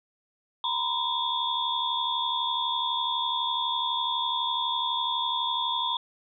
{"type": "tone cluster", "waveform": "sine", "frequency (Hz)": [942, 1014, 3360, 3574], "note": ["A#5", "B5", "G#7", "A7"], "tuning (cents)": [18, 45, 19, 26], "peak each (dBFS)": -31, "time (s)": [0.64, 5.97], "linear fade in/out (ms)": 2, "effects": []}